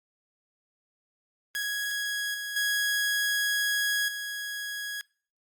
sawtooth tone with level steps, 1661.2 Hz, G#6, in tune, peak -25 / -29 / -21 / -29 dBFS, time 1.55-5.01 s, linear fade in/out 0 ms, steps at 2.34 / 2.56 / 4.08 s, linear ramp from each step 5 ms, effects noise-tail reverb RT60 0.5 s tail -26 dB re dry + Opus 32 kbps

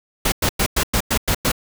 pink noise bursts, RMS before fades -18 dBFS, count 8, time 0.25-1.518 s, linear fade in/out 5 ms, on 71 ms, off 100 ms, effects none

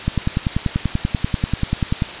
click train, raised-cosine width 5 ms, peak -5 dBFS, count 21, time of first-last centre 0.08-2.022 s, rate 10.3 Hz, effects white hiss -30 dBFS RMS until 2.2 s + resampled to 8000 Hz

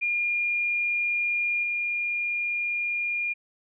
sine tone with level steps, 2415 Hz, D7, 48 cents sharp, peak -23 / -25 dBFS, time 0.01-3.34 s, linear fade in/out 20 ms, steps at 1.63 s, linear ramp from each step 5 ms, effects none

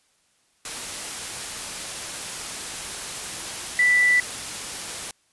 sine tone in noise, 1975.5 Hz, B6, in tune, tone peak -15 dBFS, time 3.79-4.2 s, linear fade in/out 2 ms, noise white, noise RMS -32 dBFS, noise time 0.65-5.11 s, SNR +14 dB, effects white hiss -65 dBFS RMS until 5.32 s + resampled to 24000 Hz

